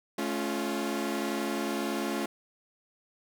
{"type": "chord", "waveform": "sawtooth", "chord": "A augmented", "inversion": "none", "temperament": "equal with one note detuned", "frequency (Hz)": [215.7, 277.2, 349.2], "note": ["A3", "C#4", "E#4"], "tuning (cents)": [-34, 0, 0], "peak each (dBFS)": -30, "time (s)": [0.18, 2.26], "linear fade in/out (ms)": 5, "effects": []}